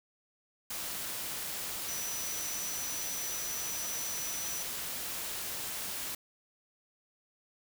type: tone in noise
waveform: sine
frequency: 5920 Hz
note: F#8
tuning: in tune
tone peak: -38 dBFS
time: 1.88-4.63 s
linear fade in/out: 5 ms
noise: white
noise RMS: -38 dBFS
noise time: 0.7-6.15 s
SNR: -3 dB
effects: none